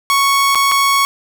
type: tone with dropouts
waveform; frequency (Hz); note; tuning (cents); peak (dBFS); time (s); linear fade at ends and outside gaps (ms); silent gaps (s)
sawtooth; 1108.7; C#6; 0; -7; 0.1-1.05; 0; 0.548-0.555 / 0.715-0.719
effects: none